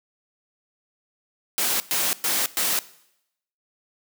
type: noise bursts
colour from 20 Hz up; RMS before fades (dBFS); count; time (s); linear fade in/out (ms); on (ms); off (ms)
white; -23; 4; 1.58-2.79; 0; 220; 110
effects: noise-tail reverb RT60 0.8 s tail -19 dB re dry + high-pass 200 Hz 12 dB/octave